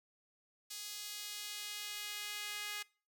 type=tone with high-pass filter sweep; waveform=sawtooth; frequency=415.3 Hz; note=G#4; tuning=in tune; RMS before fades=-44 dBFS; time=0.7-2.83 s; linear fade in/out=10 ms; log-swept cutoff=4500 to 2100 Hz; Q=1.1; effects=noise-tail reverb RT60 0.4 s tail -24 dB re dry